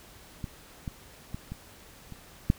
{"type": "clicks", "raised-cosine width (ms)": 5, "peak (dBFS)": [-21, -21, -22, -24, -29, -8], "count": 6, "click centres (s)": [0.442, 0.878, 1.345, 1.52, 2.123, 2.501], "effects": ["pink hiss -52 dBFS RMS until 2.58 s"]}